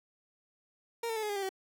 30% pulse tone with pitch steps, 465.2 / 450.1 / 435.6 / 421.4 / 407.8 / 394.6 / 381.8 Hz, A#4 / A4 / A4 / G#4 / G#4 / G4 / G4, -4 / +39 / -17 / +25 / -32 / +11 / -46 cents, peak -30 dBFS, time 1.03-1.492 s, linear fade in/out 5 ms, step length 66 ms, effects none

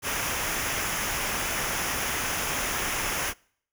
pink noise with comb filter, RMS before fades -29 dBFS, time 0.02-3.34 s, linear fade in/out 50 ms, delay 0.24 ms, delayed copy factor -0.6, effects noise-tail reverb RT60 0.6 s tail -26 dB re dry

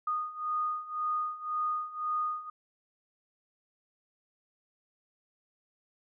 sine beating tone pair, 1232 / 1233.9 Hz, D#6 / D#6, -17 / -15 cents, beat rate 1.9 Hz, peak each -35 / -32 dBFS, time 0.07-2.5 s, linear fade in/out 5 ms, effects none

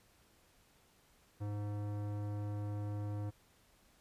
sine tone with tanh clipping, 103.4 Hz, G#2, 7 cents flat, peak -39 dBFS, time 1.4-3.31 s, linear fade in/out 20 ms, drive 18 dB, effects pink hiss -68 dBFS RMS until 4 s + resampled to 32000 Hz

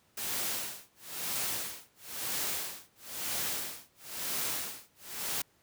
white noise with tremolo, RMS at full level -33 dBFS, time 0.17-5.42 s, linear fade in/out 5 ms, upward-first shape sine, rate 1 Hz, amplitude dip 100%, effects pink hiss -68 dBFS RMS until 5.62 s + high-pass 80 Hz 12 dB/octave

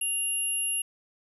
sine tone pair together, 2800 / 11200 Hz, F7 / F9, +4 / +4 cents, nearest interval 2 octaves, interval 2400 cents, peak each -32 / -27 dBFS, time 0.01-0.82 s, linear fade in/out 5 ms, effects none

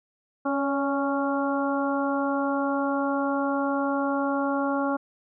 harmonic tone with a mistuned harmonic, 277.2 Hz, C#4, in tune, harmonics 1 / 2 / 3 / 4 / 5, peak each -26 / -29 / -31 / -32 / -33 dBFS, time 0.45-4.97 s, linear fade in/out 10 ms, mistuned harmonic 2, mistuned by +28 cents, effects none

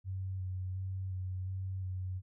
sine tone with vibrato, 93.7 Hz, F#2, 22 cents sharp, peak -35 dBFS, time 0.04-2.22 s, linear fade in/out 50 ms, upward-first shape square, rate 1.4 Hz, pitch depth 18 cents each way, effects none

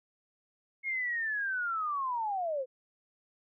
sine linear sweep, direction down, 2173 to 493.9 Hz, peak -30 dBFS, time 0.83-2.66 s, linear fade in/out 50 ms, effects none

